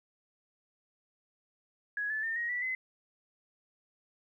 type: tone with pitch steps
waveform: sine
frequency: 1671 / 1738.9 / 1809.7 / 1883.2 / 1959.8 / 2039 Hz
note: G#6 / A6 / A6 / A#6 / B6 / C7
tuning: +10 / -21 / +48 / +17 / -14 / -45 cents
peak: -31 dBFS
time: 1.97-2.75 s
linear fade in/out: 2 ms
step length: 130 ms
effects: 12-bit